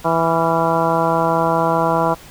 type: harmonic tone with a mistuned harmonic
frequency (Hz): 164.81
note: E3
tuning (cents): 0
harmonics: 1 / 2 / 3 / 4 / 5 / 6 / 7 / 8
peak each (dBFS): -23 / -24 / -22 / -20 / -22 / -20 / -25 / -26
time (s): 0.04-2.15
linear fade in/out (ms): 20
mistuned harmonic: 8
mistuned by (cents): +71
effects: pink hiss -41 dBFS RMS until 2.3 s